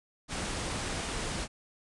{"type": "low-pass noise", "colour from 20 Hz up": "pink", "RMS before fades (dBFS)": -35, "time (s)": [0.28, 1.48], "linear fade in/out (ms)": 50, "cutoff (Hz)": 10000, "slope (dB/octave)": 96, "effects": []}